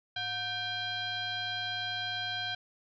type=tone with frequency modulation; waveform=sine; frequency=2385 Hz; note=D7; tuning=26 cents sharp; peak=-32 dBFS; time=0.16-2.55 s; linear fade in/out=5 ms; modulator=831 Hz; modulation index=2; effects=none